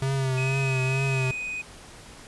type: tone with vibrato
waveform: square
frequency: 133 Hz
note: C3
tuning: 29 cents sharp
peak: -24 dBFS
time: 0.02-1.31 s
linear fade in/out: 2 ms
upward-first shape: triangle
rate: 2.2 Hz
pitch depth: 49 cents each way
type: tone with pitch glide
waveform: triangle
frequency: 2532 to 2496 Hz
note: D#7 to D#7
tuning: +30 to +5 cents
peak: -28 dBFS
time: 0.37-1.62 s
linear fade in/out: 10 ms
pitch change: -25 cents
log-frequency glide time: 1.1-1.36 s
effects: pink hiss -46 dBFS RMS until 2.27 s + resampled to 24000 Hz